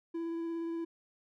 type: tone with vibrato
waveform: triangle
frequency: 333 Hz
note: E4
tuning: 18 cents sharp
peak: -32 dBFS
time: 0.14-0.85 s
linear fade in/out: 10 ms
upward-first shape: sine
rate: 17 Hz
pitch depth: 12 cents each way
effects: none